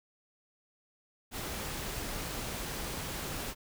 pink noise, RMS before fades -38 dBFS, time 1.31-3.55 s, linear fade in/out 50 ms, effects none

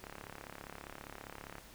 click train, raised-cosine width 0.5 ms, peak -30 dBFS, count 55, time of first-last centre 0.04-1.583 s, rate 35 Hz, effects pink hiss -56 dBFS RMS until 1.74 s

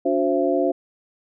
sine tone cluster, 287.3 / 365.3 / 527 / 672 Hz, D4 / F#4 / C5 / E5, -38 / -22 / +12 / +33 cents, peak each -23 dBFS, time 0.05-0.72 s, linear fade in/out 10 ms, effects none

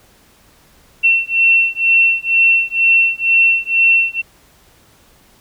sine beating tone pair, 2705 / 2707.1 Hz, E7 / E7, +44 / +45 cents, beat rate 2.1 Hz, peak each -13 dBFS, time 1.03-4.22 s, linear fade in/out 20 ms, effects pink hiss -50 dBFS RMS until 5.4 s

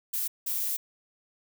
violet noise bursts at uneven times, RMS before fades -30 dBFS, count 2, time 0.13-0.28 / 0.46-0.77 s, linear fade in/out 10 ms, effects none

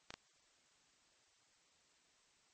clicks, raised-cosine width 0.2 ms, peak -28 dBFS, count 2, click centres 0.105 / 0.14 s, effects white hiss -72 dBFS RMS until 2.53 s + MP3 32 kbps

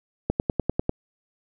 click train, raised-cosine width 2 ms, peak -8 dBFS, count 7, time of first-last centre 0.3-0.894 s, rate 10.1 Hz, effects none

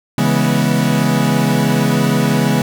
40% pulse chord, C# minor seventh, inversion none, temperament equal with one note detuned, 138.59 / 164.81 / 207.7 / 244.8 Hz, C#3 / E3 / G#3 / B3, 0 / 0 / 0 / -15 cents, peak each -17 dBFS, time 0.18-2.62 s, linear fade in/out 2 ms, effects none

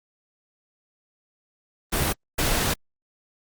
pink noise bursts at uneven times, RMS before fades -23 dBFS, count 2, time 1.92-2.13 / 2.38-2.74 s, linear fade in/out 10 ms, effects Opus 32 kbps

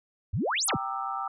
sine exponential two-way sweep, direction up then down, 75.5 to 11840 to 75.5 Hz, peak -25 dBFS, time 0.33-0.77 s, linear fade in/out 10 ms, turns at 0.67 s
sine chord, E half-diminished seventh, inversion first, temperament equal with one note detuned, 784 / 932.3 / 1190.4 / 1318.5 Hz, G5 / Bb5 / D6 / E6, 0 / 0 / +23 / 0 cents, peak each -34 / -39 / -35 / -34 dBFS, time 0.68-1.28 s, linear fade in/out 5 ms
effects none

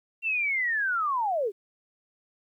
sine linear sweep, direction down, 2732 to 367.2 Hz, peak -24 dBFS, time 0.22-1.52 s, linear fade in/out 50 ms, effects 11-bit

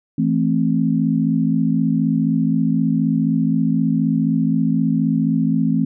sine chord, A minor, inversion second, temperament just, 165 / 220 / 264 Hz, E3 / A3 / C4, +2 / 0 / +16 cents, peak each -19 dBFS, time 0.18-5.85 s, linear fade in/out 5 ms, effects none

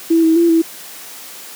sine tone with pitch steps, 329.8 / 322.7 / 339.2 / 328.1 Hz, E4 / E4 / E4 / E4, +1 / -37 / +50 / -8 cents, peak -8 dBFS, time 0.1-0.62 s, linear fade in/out 10 ms, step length 130 ms, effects white hiss -34 dBFS RMS until 1.55 s + high-pass 200 Hz 12 dB/octave

